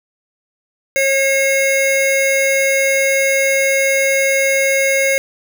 square tone pair together, 542.9 / 2159 Hz, C#5 / C#7, -36 / -46 cents, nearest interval 2 octaves, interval 2390 cents, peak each -16 dBFS, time 0.96-5.18 s, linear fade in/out 0 ms, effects none

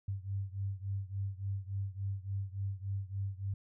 sine beating tone pair, 96.9 / 100.4 Hz, G2 / G2, -20 / +42 cents, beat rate 3.5 Hz, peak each -37 / -39 dBFS, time 0.08-3.54 s, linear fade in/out 5 ms, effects none

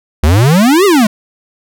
square exponential two-way sweep, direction up then down, 69.5 to 420 to 201.8 Hz, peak -6 dBFS, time 0.23-1.07 s, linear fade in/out 5 ms, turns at 0.85 s, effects none

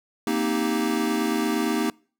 square chord, C minor seventh, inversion third, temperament equal, 233.1 / 261.6 / 311.1 / 392 Hz, Bb3 / C4 / Eb4 / G4, 0 / 0 / 0 / 0 cents, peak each -27 / -31 / -27 / -30 dBFS, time 0.27-1.9 s, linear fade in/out 2 ms, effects noise-tail reverb RT60 0.4 s tail -25 dB re dry

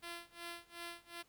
5% pulse tone with tremolo, 342.3 Hz, F4, 35 cents flat, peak -32 dBFS, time 0.02-1.23 s, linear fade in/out 20 ms, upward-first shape sine, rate 2.7 Hz, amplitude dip 95%, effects pink hiss -71 dBFS RMS until 1.28 s

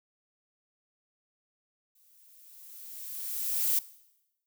violet noise with exponential growth, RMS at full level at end -25 dBFS, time 1.95-3.79 s, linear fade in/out 5 ms, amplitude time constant 400 ms, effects noise-tail reverb RT60 0.9 s tail -19 dB re dry

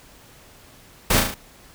pink noise with echo, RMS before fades -18 dBFS, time 1.1-1.2 s, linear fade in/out 5 ms, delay 36 ms, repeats 4, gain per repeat -4 dB, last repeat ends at 1.344 s, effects pink hiss -49 dBFS RMS until 1.74 s

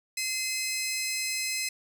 15% pulse tone pair together, 2065 / 2559 Hz, C7 / D#7, -23 / +48 cents, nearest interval major third, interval 371 cents, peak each -26 / -24 dBFS, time 0.17-1.69 s, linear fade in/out 5 ms, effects none

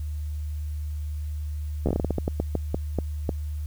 slowing click train, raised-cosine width 2 ms, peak -11 dBFS, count 16, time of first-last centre 1.86-3.292 s, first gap 12 ms, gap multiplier 1.26, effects added 75 Hz sine -28 dBFS peak until 3.66 s + white hiss -56 dBFS RMS until 3.66 s

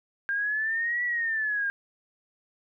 sine exponential two-way sweep, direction up then down, 1600 to 1956 to 1600 Hz, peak -25 dBFS, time 0.29-1.7 s, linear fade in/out 0 ms, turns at 1.04 s, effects none

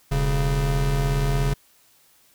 square tone pair together, 40.57 / 138.59 Hz, E1 / C#3, -27 / 0 cents, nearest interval octave + major sixth, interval 2127 cents, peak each -23 dBFS, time 0.11-1.54 s, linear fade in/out 10 ms, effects white hiss -58 dBFS RMS until 2.34 s

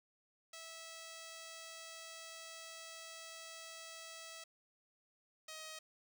5% pulse tone pair in turn, 653 / 630.6 Hz, E5 / D#5, -17 / +23 cents, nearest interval minor second, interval 60 cents, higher first, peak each -38 / -36 dBFS, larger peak second, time 0.53-4.44 / 5.48-5.79 s, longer first, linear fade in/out 5 ms, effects none

